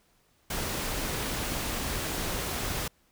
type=noise; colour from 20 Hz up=pink; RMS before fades=-32 dBFS; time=0.5-2.88 s; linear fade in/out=5 ms; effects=pink hiss -67 dBFS RMS until 3.11 s